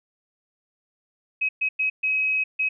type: tone bursts at uneven times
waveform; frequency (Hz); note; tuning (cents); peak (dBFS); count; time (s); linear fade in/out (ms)
sine; 2546; D#7; +39; -20; 5; 1.41-1.49 / 1.61-1.69 / 1.79-1.9 / 2.03-2.44 / 2.59-2.69; 10
effects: none